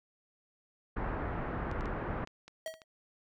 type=low-pass noise; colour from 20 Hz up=pink; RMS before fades=-36 dBFS; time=0.96-2.25 s; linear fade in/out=10 ms; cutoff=1700 Hz; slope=24 dB/octave
type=clicks; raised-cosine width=0.2 ms; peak=-33 dBFS; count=8; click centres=1.714 / 1.809 / 1.857 / 2.274 / 2.48 / 2.676 / 2.74 / 2.818 s
type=tone with exponential decay; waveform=square; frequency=641 Hz; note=E5; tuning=49 cents flat; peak=-34 dBFS; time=2.66-2.84 s; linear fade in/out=2 ms; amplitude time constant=39 ms
effects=none